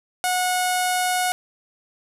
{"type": "tone with low-pass filter", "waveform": "sawtooth", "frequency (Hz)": 730, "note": "F#5", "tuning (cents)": -24, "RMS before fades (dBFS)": -22, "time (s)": [0.24, 1.32], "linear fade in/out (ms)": 0, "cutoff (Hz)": 11000, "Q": 2.5, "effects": []}